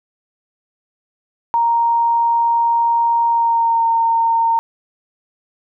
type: tone with pitch glide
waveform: sine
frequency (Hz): 932.3 to 916.8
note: A#5 to A#5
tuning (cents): 0 to -29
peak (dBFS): -12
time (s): 1.54-4.59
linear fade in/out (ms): 0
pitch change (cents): -29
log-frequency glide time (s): 3.28-3.86
effects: none